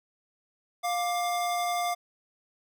square tone pair together, 704.5 / 1178 Hz, F5 / D6, +15 / +5 cents, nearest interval major sixth, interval 890 cents, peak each -28 / -35 dBFS, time 0.83-1.95 s, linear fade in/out 20 ms, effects none

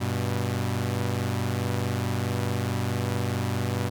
sawtooth tone pair together, 97.2 / 121.86 Hz, G2 / B2, -14 / -23 cents, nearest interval major third, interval 391 cents, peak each -24 dBFS, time 0-3.9 s, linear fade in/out 20 ms, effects none

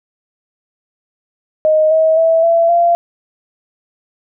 sine tone with pitch steps, 622.3 / 638 / 654 / 670.4 / 687.3 Hz, D#5 / D#5 / E5 / E5 / F5, 0 / +43 / -14 / +29 / -28 cents, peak -8 dBFS, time 1.65-2.95 s, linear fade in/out 0 ms, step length 260 ms, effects none

